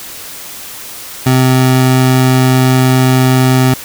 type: tone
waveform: 25% pulse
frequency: 129.3 Hz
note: C3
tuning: 20 cents flat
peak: -3 dBFS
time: 1.26-3.74 s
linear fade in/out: 5 ms
effects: white hiss -28 dBFS RMS until 3.84 s